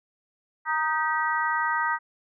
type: harmonic tone with a mistuned harmonic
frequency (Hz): 311.1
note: D#4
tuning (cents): 0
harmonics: 3 / 4 / 5 / 6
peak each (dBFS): -27 / -28 / -29 / -30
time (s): 0.65-1.99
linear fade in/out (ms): 50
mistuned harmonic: 6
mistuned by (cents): +57
effects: none